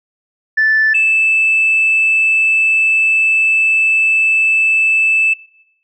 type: tone pair in turn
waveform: sine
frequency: 1756 / 2631 Hz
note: A6 / E7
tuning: -4 / -4 cents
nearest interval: perfect fifth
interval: 700 cents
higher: second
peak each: -8 dBFS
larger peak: neither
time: 0.57-0.94 / 0.94-5.34 s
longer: second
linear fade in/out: 10 ms
effects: noise-tail reverb RT60 0.8 s tail -22 dB re dry + tanh soft clip ceiling -5 dBFS